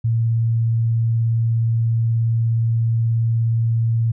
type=tone with vibrato; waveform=sine; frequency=114.6 Hz; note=A#2; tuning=29 cents flat; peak=-15 dBFS; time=0.04-4.12 s; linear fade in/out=10 ms; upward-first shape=triangle; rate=19 Hz; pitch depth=10 cents each way; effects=none